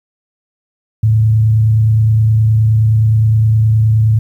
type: tone with frequency modulation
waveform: sine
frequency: 110 Hz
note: A2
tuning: in tune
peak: -7 dBFS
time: 1.03-4.19 s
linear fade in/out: 5 ms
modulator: 29.6 Hz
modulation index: 0.27
effects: 8-bit